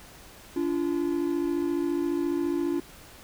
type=tone pair together; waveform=triangle; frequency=288.1 / 342.6 Hz; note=D4 / F4; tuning=-33 / -33 cents; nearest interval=minor third; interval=300 cents; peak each=-26 / -25 dBFS; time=0.56-2.8 s; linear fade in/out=5 ms; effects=pink hiss -49 dBFS RMS until 3.23 s